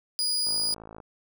35% pulse tone, 4906 Hz, D#8, 25 cents flat, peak -23 dBFS, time 0.19-0.74 s, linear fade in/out 0 ms
click train, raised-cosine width 1 ms, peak -29 dBFS, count 30, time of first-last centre 0.47-1.002 s, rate 54.5 Hz
effects none

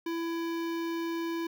square tone with notch filter, 333.4 Hz, E4, 20 cents sharp, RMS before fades -33 dBFS, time 0.06-1.47 s, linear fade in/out 5 ms, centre 8700 Hz, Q 0.69, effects none

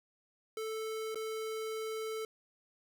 square tone with dropouts, 440 Hz, A4, in tune, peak -37 dBFS, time 0.57-2.25 s, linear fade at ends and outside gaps 2 ms, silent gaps 1.146-1.156 s, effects none

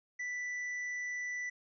sine tone with hard clipping, 1976 Hz, B6, in tune, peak -37 dBFS, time 0.19-1.5 s, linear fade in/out 10 ms, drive 4 dB, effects resampled to 24000 Hz

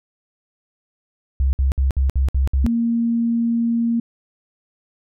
sine tone bursts, 66.9 Hz, C2, 39 cents sharp, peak -14 dBFS, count 7, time 1.4-2.664 s, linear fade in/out 0 ms, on 130 ms, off 59 ms
sine tone, 232.6 Hz, A#3, 4 cents flat, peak -16 dBFS, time 2.64-4 s, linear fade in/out 5 ms
effects none

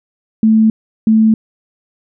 sine tone pair in turn, 220 / 220 Hz, A3 / A3, 0 / 0 cents, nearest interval unison, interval 0 cents, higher neither, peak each -6 dBFS, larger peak neither, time 0.43-0.7 / 1.07-1.34 s, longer neither, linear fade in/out 2 ms, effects none

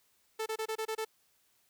sawtooth tone bursts, 440 Hz, A4, in tune, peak -29 dBFS, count 7, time 0.39-1.05 s, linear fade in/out 10 ms, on 72 ms, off 26 ms, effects white hiss -71 dBFS RMS until 1.69 s

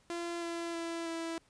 sawtooth tone with pitch steps, 342.1 / 338.2 / 334.3 / 330.4 Hz, F4 / E4 / E4 / E4, -36 / +44 / +24 / +4 cents, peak -32 dBFS, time 0.1-1.38 s, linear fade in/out 0 ms, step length 320 ms, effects pink hiss -68 dBFS RMS until 1.49 s + resampled to 22050 Hz

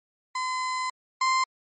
35% pulse tone pair in turn, 1022 / 1042.9 Hz, C6 / C6, -41 / -6 cents, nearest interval unison, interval 35 cents, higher second, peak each -25 / -19 dBFS, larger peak second, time 0.35-0.9 / 1.21-1.44 s, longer first, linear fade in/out 5 ms, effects MP3 32 kbps

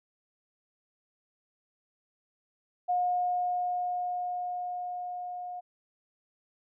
sine tone with level ramp, 718 Hz, F5, 48 cents sharp, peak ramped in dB -24 to -36 dBFS, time 2.88-5.61 s, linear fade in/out 20 ms, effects none

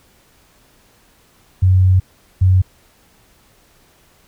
sine tone pair in turn, 93 / 93 Hz, F#2 / F#2, +9 / +9 cents, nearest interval unison, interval 0 cents, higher neither, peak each -8 dBFS, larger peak neither, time 1.62-2 / 2.41-2.62 s, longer first, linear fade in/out 10 ms, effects pink hiss -53 dBFS RMS until 4.27 s

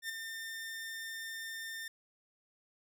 sawtooth tone with ADSR envelope, 1805 Hz, A6, 44 cents sharp, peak -31 dBFS, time 0.02-1.88 s, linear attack 74 ms, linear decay 7 ms, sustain -6 dB, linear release 4 ms, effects none

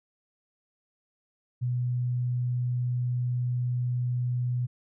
sine tone, 123.47 Hz, B2, in tune, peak -25 dBFS, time 1.61-4.67 s, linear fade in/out 20 ms, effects none

